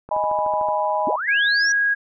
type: click train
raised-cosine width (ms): 1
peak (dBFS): -23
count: 9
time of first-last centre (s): 0.09-0.687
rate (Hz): 13.4
type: chord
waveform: sine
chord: G# minor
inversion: second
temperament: equal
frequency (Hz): 622.3 / 830.6 / 987.8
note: D#5 / G#5 / B5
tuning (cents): 0 / 0 / 0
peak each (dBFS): -23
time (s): 0.11-1.16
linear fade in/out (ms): 5
type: linear sweep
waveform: sine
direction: up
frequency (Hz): 202.4 to 5920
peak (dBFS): -23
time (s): 1.07-1.72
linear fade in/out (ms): 2
type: tone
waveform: sine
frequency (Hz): 1646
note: G#6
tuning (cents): -16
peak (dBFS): -16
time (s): 1.27-1.95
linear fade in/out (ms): 20
effects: none